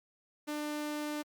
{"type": "tone", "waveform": "sawtooth", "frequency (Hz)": 298.5, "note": "D4", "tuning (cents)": 28, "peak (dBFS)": -31, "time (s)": [0.47, 1.23], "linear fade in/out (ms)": 20, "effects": ["Opus 48 kbps"]}